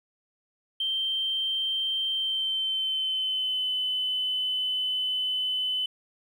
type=tone with pitch glide; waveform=triangle; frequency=3136 to 3022 Hz; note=G7 to F#7; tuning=0 to +36 cents; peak=-22 dBFS; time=0.8-5.86 s; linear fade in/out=5 ms; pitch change=-64 cents; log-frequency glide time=2.1-3.72 s; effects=tanh soft clip ceiling -23 dBFS